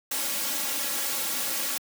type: noise with comb filter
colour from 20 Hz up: white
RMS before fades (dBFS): -29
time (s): 0.11-1.78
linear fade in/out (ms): 5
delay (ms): 3.6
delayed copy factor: +0.95
effects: high-pass 150 Hz 12 dB/octave